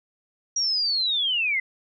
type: linear sweep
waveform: sine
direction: down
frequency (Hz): 5730 to 2006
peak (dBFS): -21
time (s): 0.56-1.6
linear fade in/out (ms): 5
effects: none